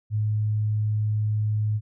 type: tone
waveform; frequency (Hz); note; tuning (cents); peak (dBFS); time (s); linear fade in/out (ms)
sine; 106.7; G#2; +47; -21; 0.1-1.81; 50
effects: none